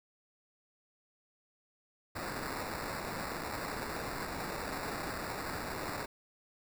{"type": "noise with sample-and-hold", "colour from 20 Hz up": "violet", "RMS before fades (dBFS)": -39, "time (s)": [2.15, 6.06], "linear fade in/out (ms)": 10, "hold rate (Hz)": 3150, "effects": []}